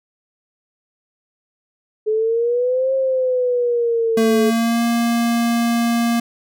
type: exponential two-way sweep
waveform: sine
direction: up then down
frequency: 427.3 to 535 to 427.3 Hz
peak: -15 dBFS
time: 2.06-4.51 s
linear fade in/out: 20 ms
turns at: 2.94 s
type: tone with pitch glide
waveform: square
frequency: 225.6 to 234 Hz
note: A3 to A#3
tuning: +44 to +7 cents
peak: -16 dBFS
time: 4.17-6.2 s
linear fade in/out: 5 ms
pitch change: +63 cents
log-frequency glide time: 4.39-4.83 s
effects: none